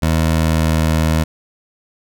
20% pulse tone with pitch glide, 80.3 to 79.61 Hz, E2 to D#2, -45 to +40 cents, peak -8 dBFS, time 0.02-1.24 s, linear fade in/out 10 ms, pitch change -15 cents, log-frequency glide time 0.29-0.7 s, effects none

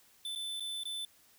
square tone with dropouts, 3520 Hz, A7, in tune, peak -37 dBFS, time 0.25-1.05 s, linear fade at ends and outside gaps 2 ms, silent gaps 0.351-0.358 / 0.598-0.605 / 0.835-0.854 s, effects white hiss -64 dBFS RMS until 1.38 s

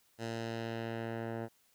10% pulse tone with low-pass filter sweep, 114.5 Hz, A#2, 31 cents flat, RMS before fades -39 dBFS, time 0.18-1.49 s, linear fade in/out 50 ms, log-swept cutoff 7700 to 1200 Hz, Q 0.9, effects white hiss -70 dBFS RMS until 1.74 s

